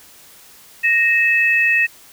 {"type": "tone pair together", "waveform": "sine", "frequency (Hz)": [1864.7, 2604], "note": ["A#6", "E7"], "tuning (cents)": [0, -22], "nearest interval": "tritone", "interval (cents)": 578, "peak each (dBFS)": -15, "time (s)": [0.83, 1.87], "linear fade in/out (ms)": 20, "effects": ["white hiss -45 dBFS RMS until 2.12 s"]}